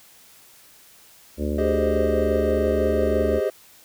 harmonic tone, 73.9 Hz, D2, 11 cents sharp, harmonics 1 / 3 / 4 / 5 / 6 / 7 / 8, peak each -26 / -28 / -30 / -31 / -36 / -34 / -35 dBFS, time 1.37-3.41 s, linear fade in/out 50 ms
triangle chord, Ab major seventh, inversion third, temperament equal, 392 / 415.3 / 523.3 / 622.3 Hz, G4 / Ab4 / C5 / Eb5, 0 / 0 / 0 / 0 cents, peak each -24 dBFS, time 1.58-3.5 s, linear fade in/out 5 ms
effects white hiss -51 dBFS RMS until 3.84 s

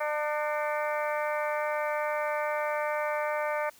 harmonic tone with a mistuned harmonic, 300.2 Hz, D4, 38 cents sharp, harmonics 2 / 3 / 4 / 5 / 6 / 7 / 8, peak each -30 / -34 / -36 / -38 / -40 / -41 / -42 dBFS, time 0-3.7 s, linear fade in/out 10 ms, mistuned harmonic 8, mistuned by -65 cents, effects white hiss -57 dBFS RMS until 3.79 s

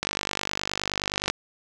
click train, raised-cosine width 0.2 ms, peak -8 dBFS, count 64, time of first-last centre 0.03-1.3 s, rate 49.6 Hz, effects none

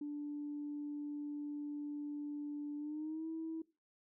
sine tone with pitch glide, 292.9 to 323.1 Hz, D4 to E4, -5 to -35 cents, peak -38 dBFS, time 0.01-3.62 s, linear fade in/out 5 ms, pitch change +170 cents, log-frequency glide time 2.77-3.27 s, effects noise-tail reverb RT60 0.3 s tail -21 dB re dry + tanh soft clip ceiling -34 dBFS

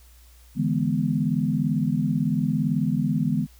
sine chord, E dominant seventh, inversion third, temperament equal, 146.83 / 164.81 / 207.7 / 246.9 Hz, D3 / E3 / G#3 / B3, 0 / 0 / 0 / 0 cents, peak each -26 dBFS, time 0.55-3.47 s, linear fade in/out 50 ms, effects added 60 Hz sine -49 dBFS peak until 3.59 s + white hiss -57 dBFS RMS until 3.59 s

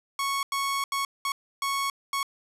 sawtooth tone bursts at uneven times, 1106 Hz, C#6, 4 cents flat, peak -22 dBFS, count 6, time 0.19-0.43 / 0.52-0.84 / 0.92-1.05 / 1.25-1.32 / 1.62-1.9 / 2.13-2.23 s, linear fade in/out 2 ms, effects resampled to 32000 Hz + 9-bit

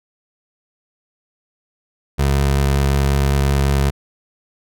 25% pulse tone with vibrato, 69.3 Hz, C#2, in tune, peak -10 dBFS, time 2.18-3.91 s, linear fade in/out 20 ms, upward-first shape sine, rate 5.4 Hz, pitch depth 11 cents each way, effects none

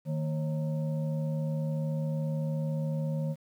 sine tone with frequency modulation, 155.56 Hz, D#3, in tune, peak -28 dBFS, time 0.05-3.36 s, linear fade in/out 50 ms, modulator 385 Hz, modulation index 0.62, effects 10-bit

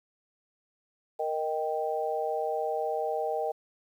sine chord, Eb major, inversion second, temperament equal, 466.2 / 622.3 / 784 Hz, Bb4 / Eb5 / G5, 0 / 0 / 0 cents, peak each -32 dBFS, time 1.19-3.52 s, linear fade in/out 10 ms, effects 10-bit

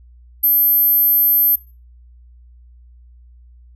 sine tone, 12900 Hz, G9, 48 cents sharp, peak -11 dBFS, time 0.43-1.56 s, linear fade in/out 10 ms, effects noise-tail reverb RT60 0.3 s tail -20 dB re dry + added 60 Hz sine -42 dBFS peak until 3.75 s

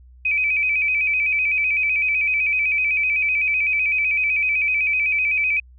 sine tone with vibrato, 2413 Hz, D7, 46 cents sharp, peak -17 dBFS, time 0.25-5.6 s, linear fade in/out 5 ms, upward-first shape square, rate 7.9 Hz, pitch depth 71 cents each way, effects added 62 Hz sine -44 dBFS peak until 5.78 s

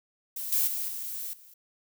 violet noise with level steps, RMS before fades -35 / -25 / -32 / -36 / -53 dBFS, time 0.36-1.54 s, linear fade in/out 5 ms, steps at 0.52 / 0.67 / 0.88 / 1.33 s, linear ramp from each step 5 ms, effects none

